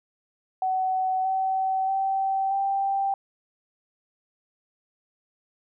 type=tone with pitch steps; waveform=sine; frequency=752 / 762.9 / 774 / 785.3 Hz; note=F#5 / G5 / G5 / G5; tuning=+28 / -47 / -22 / +3 cents; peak=-22 dBFS; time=0.62-3.14 s; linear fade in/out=2 ms; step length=630 ms; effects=none